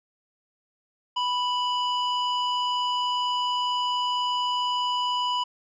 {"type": "tone with band-pass filter", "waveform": "square", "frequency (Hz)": 987.8, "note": "B5", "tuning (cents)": 0, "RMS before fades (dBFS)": -26, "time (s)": [1.16, 5.44], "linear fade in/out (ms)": 10, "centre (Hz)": 2100, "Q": 2.1, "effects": ["resampled to 16000 Hz"]}